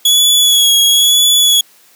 sawtooth tone with vibrato, 3370 Hz, G#7, 25 cents sharp, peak -4 dBFS, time 0.05-1.61 s, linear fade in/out 5 ms, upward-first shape sine, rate 1 Hz, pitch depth 31 cents each way, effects white hiss -47 dBFS RMS until 1.95 s + high-pass 200 Hz 12 dB/octave

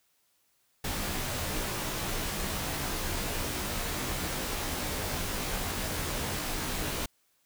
pink noise with comb filter, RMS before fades -33 dBFS, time 0.84-7.06 s, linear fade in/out 5 ms, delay 18 ms, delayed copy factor -0.9, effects white hiss -71 dBFS RMS until 7.45 s

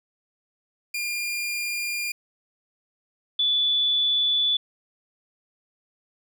sawtooth / sine tone pair in turn, 2406 / 3463 Hz, D7 / A7, +41 / -28 cents, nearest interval tritone, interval 631 cents, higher second, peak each -23 / -19 dBFS, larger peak second, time 0.94-2.12 / 3.39-4.57 s, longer neither, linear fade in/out 5 ms, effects none

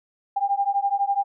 sine beating tone pair, 793 / 805 Hz, G5 / G5, +20 / +46 cents, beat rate 12 Hz, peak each -23 dBFS, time 0.36-1.24 s, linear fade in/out 10 ms, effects none

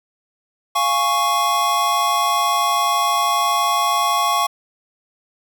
square chord, Db major, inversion first, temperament equal, 698.5 / 830.6 / 1108.7 Hz, F5 / Ab5 / Db6, 0 / 0 / 0 cents, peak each -24 / -24 / -18 dBFS, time 0.75-4.47 s, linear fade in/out 10 ms, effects none

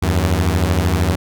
sawtooth beating tone pair, 80.2 / 93.2 Hz, E2 / F#2, -47 / +13 cents, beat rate 13 Hz, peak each -13 dBFS, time 0.02-1.16 s, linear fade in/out 10 ms, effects none

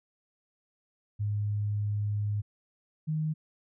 sine tone pair in turn, 103.8 / 155.52 Hz, G#2 / D#3, 0 / 0 cents, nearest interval perfect fifth, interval 700 cents, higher second, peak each -27 dBFS, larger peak neither, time 1.19-2.42 / 3.07-3.34 s, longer first, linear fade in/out 20 ms, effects none

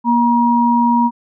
sine tone pair together, 237.2 / 952 Hz, A#3 / A#5, +30 / +36 cents, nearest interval 2 octaves, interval 2406 cents, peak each -13 dBFS, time 0.04-1.11 s, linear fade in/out 50 ms, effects none

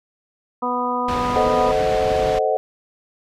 harmonic tone, 246.9 Hz, B3, in tune, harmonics 1 / 2 / 3 / 4 / 5, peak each -27 / -27 / -28 / -23 / -26 dBFS, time 0.62-1.72 s, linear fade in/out 10 ms
pink low-pass noise, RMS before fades -28 dBFS, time 1.08-2.39 s, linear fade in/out 5 ms, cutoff 4000 Hz, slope 12 dB/octave
sine chord, A diminished seventh, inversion none, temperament equal with one note detuned, 440 / 523.3 / 622.3 / 745.1 Hz, A4 / C5 / Eb5 / Gb5, 0 / 0 / 0 / +12 cents, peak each -22 dBFS, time 1.36-2.57 s, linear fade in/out 0 ms
effects none

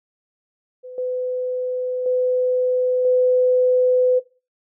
sine tone with level steps, 504 Hz, B4, 35 cents sharp, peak -33 / -21 / -16 / -13 dBFS, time 0.83-4.2 s, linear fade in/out 20 ms, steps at 0.98 / 2.06 / 3.05 s, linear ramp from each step 2 ms, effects noise-tail reverb RT60 0.3 s tail -17 dB re dry

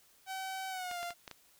sawtooth tone with pitch glide, 763 to 695.6 Hz, G5 to F5, -47 to -7 cents, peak -34 dBFS, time 0.26-1.14 s, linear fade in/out 50 ms, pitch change -160 cents, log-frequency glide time 0.69-1 s
clicks, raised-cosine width 0.2 ms, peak -27 dBFS, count 5, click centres 0.913 / 1.03 / 1.106 / 1.278 / 1.313 s
effects white hiss -65 dBFS RMS until 1.59 s

